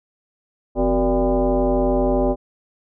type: tone with frequency modulation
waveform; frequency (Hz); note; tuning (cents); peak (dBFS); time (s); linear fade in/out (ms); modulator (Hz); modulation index
sine; 164.81; E3; 0; -15; 0.75-2.36; 50; 211; 2.7
effects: none